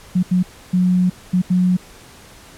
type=tone bursts at uneven times; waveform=sine; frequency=181.6 Hz; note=F#3; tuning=32 cents flat; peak=-12 dBFS; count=5; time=0.15-0.23 / 0.31-0.43 / 0.73-1.1 / 1.33-1.42 / 1.5-1.77 s; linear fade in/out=10 ms; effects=pink hiss -43 dBFS RMS until 2.57 s + low-pass 12000 Hz 12 dB/octave